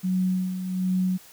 sine tone with tremolo, 185 Hz, F#3, in tune, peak -20 dBFS, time 0.03-1.18 s, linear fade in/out 20 ms, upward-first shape sine, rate 1.3 Hz, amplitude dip 60%, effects white hiss -50 dBFS RMS until 1.32 s

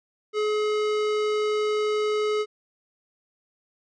sine tone with hard clipping, 424.3 Hz, G#4, 37 cents sharp, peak -24 dBFS, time 0.33-2.46 s, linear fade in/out 50 ms, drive 18 dB, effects resampled to 24000 Hz

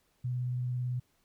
sine tone with vibrato, 124.5 Hz, B2, 14 cents sharp, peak -30 dBFS, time 0.24-1 s, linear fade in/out 10 ms, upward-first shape triangle, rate 18 Hz, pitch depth 18 cents each way, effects pink hiss -72 dBFS RMS until 1.24 s

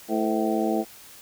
harmonic tone with a mistuned harmonic, 109.7 Hz, A2, 5 cents flat, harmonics 2 / 3 / 4 / 5 / 6 / 7, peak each -27 / -26 / -30 / -32 / -30 / -30 dBFS, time 0.08-0.85 s, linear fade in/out 50 ms, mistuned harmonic 5, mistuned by -110 cents, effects white hiss -47 dBFS RMS until 1.21 s

